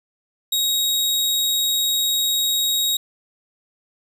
sawtooth tone, 3784 Hz, A#7, 25 cents sharp, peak -15 dBFS, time 0.52-2.97 s, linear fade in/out 5 ms, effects none

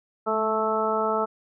harmonic tone with a mistuned harmonic, 219 Hz, A3, 8 cents flat, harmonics 1 / 2 / 3 / 4 / 5 / 6, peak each -33 / -27 / -28 / -29 / -33 / -27 dBFS, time 0.26-1.26 s, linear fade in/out 20 ms, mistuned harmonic 1, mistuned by -26 cents, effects none

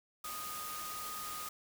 sine tone in noise, 1238 Hz, D#6, 9 cents flat, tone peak -43 dBFS, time 0.24-1.49 s, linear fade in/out 5 ms, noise white, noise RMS -44 dBFS, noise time 0.24-1.49 s, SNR -2 dB, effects none

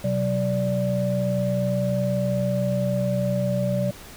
sine tone cluster, 127 / 187.2 / 583 Hz, B2 / F#3 / D5, +49 / +20 / -13 cents, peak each -25 dBFS, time 0.04-3.91 s, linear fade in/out 5 ms, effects pink hiss -43 dBFS RMS until 4.16 s

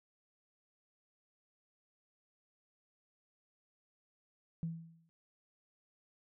sine tone with exponential decay, 164.81 Hz, E3, in tune, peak -32 dBFS, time 4.63-5.09 s, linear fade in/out 0 ms, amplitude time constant 100 ms, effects tanh soft clip ceiling -28 dBFS

